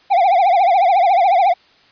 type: tone with vibrato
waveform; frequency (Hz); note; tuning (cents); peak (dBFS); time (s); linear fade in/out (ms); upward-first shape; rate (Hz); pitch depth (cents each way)
triangle; 740; F#5; 0; -8; 0.1-1.54; 20; triangle; 14; 190
effects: white hiss -51 dBFS RMS until 1.91 s + resampled to 11025 Hz